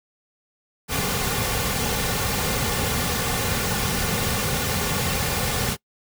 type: noise with comb filter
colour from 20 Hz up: pink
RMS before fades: -24 dBFS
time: 0.88-5.77 s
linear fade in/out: 50 ms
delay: 3.1 ms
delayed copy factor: -0.6
effects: noise-tail reverb RT60 0.1 s tail -23 dB re dry